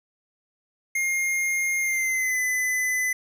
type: tone with pitch glide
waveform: square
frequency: 2129 to 2011 Hz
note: C7 to B6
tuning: +30 to +31 cents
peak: -23 dBFS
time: 0.95-3.13 s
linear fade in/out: 5 ms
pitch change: -99 cents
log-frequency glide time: 1.8-2.4 s
effects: none